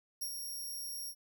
10% pulse tone with ADSR envelope, 5588 Hz, F8, in tune, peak -29 dBFS, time 0.21-1.15 s, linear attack 11 ms, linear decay 71 ms, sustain -5 dB, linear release 64 ms, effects none

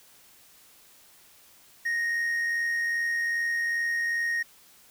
triangle tone with amplitude modulation, 1864.7 Hz, A#6, in tune, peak -22 dBFS, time 1.85-4.43 s, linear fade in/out 10 ms, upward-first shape sine, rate 82.5 Hz, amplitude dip 30%, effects white hiss -56 dBFS RMS until 4.9 s

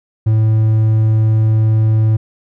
triangle tone, 109.7 Hz, A2, 5 cents flat, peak -7 dBFS, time 0.26-2.17 s, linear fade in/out 10 ms, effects none

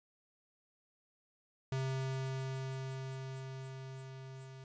square tone with level ramp, 132.6 Hz, C3, 23 cents sharp, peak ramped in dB -34 to -49 dBFS, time 1.72-4.64 s, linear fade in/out 2 ms, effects resampled to 16000 Hz + 11-bit

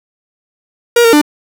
45% pulse tone with pitch steps, 474.3 / 459.9 / 296.9 Hz, A#4 / A#4 / D4, +30 / -23 / +19 cents, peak -5 dBFS, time 0.96-1.215 s, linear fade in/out 5 ms, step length 85 ms, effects none

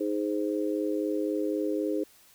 harmonic tone, 103.83 Hz, G#2, in tune, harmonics 3 / 4 / 5, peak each -29 / -31 / -33 dBFS, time 0-2.04 s, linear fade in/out 10 ms, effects white hiss -58 dBFS RMS until 2.34 s

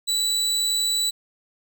30% pulse tone, 3951 Hz, B7, in tune, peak -18 dBFS, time 0.07-1.11 s, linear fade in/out 20 ms, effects none

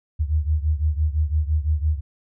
sine beating tone pair, 74.9 / 80.8 Hz, D2 / E2, +35 / -34 cents, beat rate 5.9 Hz, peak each -20 / -23 dBFS, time 0.19-2.01 s, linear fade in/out 20 ms, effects none

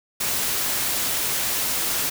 white noise, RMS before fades -24 dBFS, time 0.2-2.1 s, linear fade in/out 10 ms, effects none

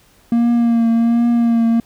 triangle tone with vibrato, 233.1 Hz, A#3, in tune, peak -9 dBFS, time 0.32-1.8 s, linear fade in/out 2 ms, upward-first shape triangle, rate 1.3 Hz, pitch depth 33 cents each way, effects pink hiss -52 dBFS RMS until 1.85 s

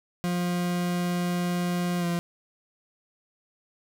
40% pulse tone with pitch glide, 176.5 to 172.47 Hz, F3 to F3, +19 to -21 cents, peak -24 dBFS, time 0.24-2.19 s, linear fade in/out 0 ms, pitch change -40 cents, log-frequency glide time 1.99-2.05 s, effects none

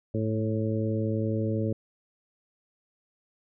harmonic tone with a mistuned harmonic, 109.9 Hz, A2, 2 cents flat, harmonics 1 / 2 / 3 / 4 / 5, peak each -28 / -31 / -33 / -34 / -35 dBFS, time 0.14-1.73 s, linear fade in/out 5 ms, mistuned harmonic 1, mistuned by -30 cents, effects none

